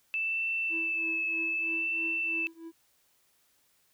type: tone with vibrato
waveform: sine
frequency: 2637 Hz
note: E7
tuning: in tune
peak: -28 dBFS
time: 0.14-2.47 s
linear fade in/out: 0 ms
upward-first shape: sine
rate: 0.65 Hz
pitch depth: 24 cents each way
type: tone with tremolo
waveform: triangle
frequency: 329.6 Hz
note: E4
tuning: in tune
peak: -35 dBFS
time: 0.69-2.72 s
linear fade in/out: 50 ms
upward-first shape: triangle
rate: 3.1 Hz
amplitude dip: 95%
effects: white hiss -69 dBFS RMS until 3.93 s